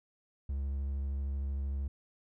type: tone with vibrato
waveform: triangle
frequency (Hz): 69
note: C#2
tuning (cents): -7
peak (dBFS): -30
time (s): 0.49-1.88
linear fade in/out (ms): 5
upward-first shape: triangle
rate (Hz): 13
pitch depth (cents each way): 23
effects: none